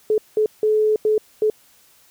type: tone bursts at uneven times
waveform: sine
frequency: 429.7 Hz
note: A4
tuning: 41 cents flat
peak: -14 dBFS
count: 5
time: 0.1-0.18 / 0.37-0.46 / 0.63-0.96 / 1.05-1.18 / 1.42-1.5 s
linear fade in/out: 2 ms
effects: white hiss -54 dBFS RMS until 2.1 s